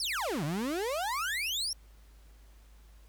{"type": "exponential two-way sweep", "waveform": "35% pulse", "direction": "down then up", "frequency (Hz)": [5690, 138.59, 5690], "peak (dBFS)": -29, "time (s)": [0, 1.73], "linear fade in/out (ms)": 2, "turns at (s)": 0.44, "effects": ["added 52 Hz sine -53 dBFS peak until 3.08 s", "pink hiss -65 dBFS RMS until 3.08 s"]}